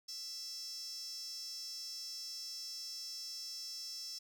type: tone with high-pass filter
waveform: sawtooth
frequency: 666 Hz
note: E5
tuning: 18 cents sharp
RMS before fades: -45 dBFS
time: 0.08-4.19 s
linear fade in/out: 10 ms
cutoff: 5300 Hz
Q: 10
effects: none